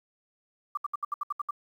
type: tone bursts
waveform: sine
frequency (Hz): 1174.7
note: D6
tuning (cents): 0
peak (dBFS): -27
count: 9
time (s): 0.75-1.509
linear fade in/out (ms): 5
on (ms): 23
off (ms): 69
effects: 10-bit